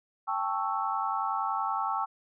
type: chord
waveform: sine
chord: A dominant seventh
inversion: third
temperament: equal with one note detuned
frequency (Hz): 789.4 / 880 / 1108.7 / 1318.5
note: G5 / A5 / C#6 / E6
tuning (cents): +12 / 0 / 0 / 0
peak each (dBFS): -33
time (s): 0.27-2.06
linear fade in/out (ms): 20
effects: none